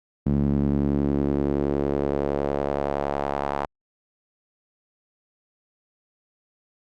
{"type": "tone with band-pass filter sweep", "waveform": "sawtooth", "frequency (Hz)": 70.7, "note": "C#2", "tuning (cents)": 35, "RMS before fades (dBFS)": -24, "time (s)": [0.26, 3.66], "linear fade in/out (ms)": 5, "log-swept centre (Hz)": [200, 860], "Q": 1.9, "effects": ["Opus 48 kbps"]}